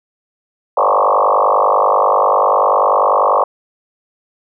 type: tone with frequency modulation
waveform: sine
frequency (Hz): 830.6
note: G#5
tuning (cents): 0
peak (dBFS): -9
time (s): 0.77-3.44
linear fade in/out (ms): 5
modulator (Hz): 50.2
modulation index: 6.7
effects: none